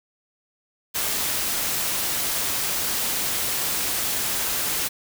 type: noise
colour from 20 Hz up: white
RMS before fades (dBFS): -25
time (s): 0.94-4.89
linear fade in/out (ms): 20
effects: none